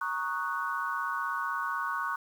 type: chord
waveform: sine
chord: D# minor seventh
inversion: second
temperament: equal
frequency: 932.3 / 1108.7 / 1244.5 / 1480 Hz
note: A#5 / C#6 / D#6 / F#6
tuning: 0 / 0 / 0 / 0 cents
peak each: -38 / -33 / -38 / -34 dBFS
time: 0.01-2.16 s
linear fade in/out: 5 ms
effects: 9-bit